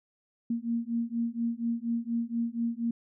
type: beating tone pair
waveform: sine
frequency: 231 / 235.2 Hz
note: A#3 / A#3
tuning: -16 / +16 cents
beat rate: 4.2 Hz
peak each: -31 dBFS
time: 0.5-2.91 s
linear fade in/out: 5 ms
effects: none